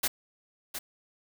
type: noise with echo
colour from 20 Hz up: white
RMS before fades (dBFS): -27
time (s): 0.03-0.08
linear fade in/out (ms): 10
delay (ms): 710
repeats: 1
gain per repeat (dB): -9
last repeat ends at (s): 0.79
effects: none